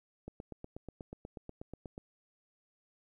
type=click train; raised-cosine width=2 ms; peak=-30 dBFS; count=15; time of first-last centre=0.28-1.979 s; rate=8.24 Hz; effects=12-bit